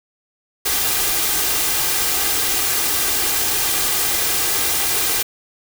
white noise with comb filter, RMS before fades -19 dBFS, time 0.65-5.23 s, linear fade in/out 10 ms, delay 2.5 ms, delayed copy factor +0.5, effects none

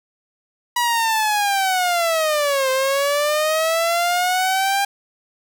sawtooth linear two-way sweep, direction down then up, 973 to 520 to 802 Hz, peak -13 dBFS, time 0.76-4.85 s, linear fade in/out 5 ms, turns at 2.7 s, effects none

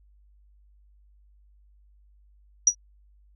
sine tone with exponential decay, 5800 Hz, F#8, 35 cents flat, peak -10 dBFS, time 2.67-2.75 s, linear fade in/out 5 ms, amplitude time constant 16 ms, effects added 50 Hz sine -55 dBFS peak until 3.35 s

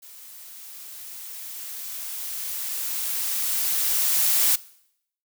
blue noise with level ramp, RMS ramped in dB -45 to -19 dBFS, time 0.02-4.56 s, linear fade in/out 10 ms, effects noise-tail reverb RT60 0.7 s tail -20 dB re dry

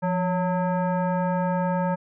sine tone with frequency modulation, 174.61 Hz, F3, in tune, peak -21 dBFS, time 0.02-1.96 s, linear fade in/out 20 ms, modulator 730 Hz, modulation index 1.1, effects none

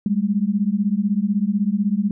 sine beating tone pair, 196 / 212 Hz, G3 / G#3, 0 / +36 cents, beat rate 16 Hz, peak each -20 / -20 dBFS, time 0.06-2.11 s, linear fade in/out 2 ms, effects none

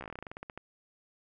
slowing click train, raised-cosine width 0.5 ms, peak -26 dBFS, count 16, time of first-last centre 0.01-0.576 s, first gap 14 ms, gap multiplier 1.13, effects none

